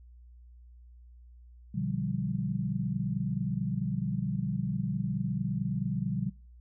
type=chord; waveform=sine; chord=G dominant seventh; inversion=first; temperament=just; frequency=122.5 / 147 / 176.4 / 196 Hz; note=B2 / D3 / F3 / G3; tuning=-14 / +2 / +18 / 0 cents; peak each=-35 / -34 / -34 / -34 dBFS; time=1.74-6.3 s; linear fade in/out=10 ms; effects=noise-tail reverb RT60 0.4 s tail -24 dB re dry + added 60 Hz sine -50 dBFS peak until 6.6 s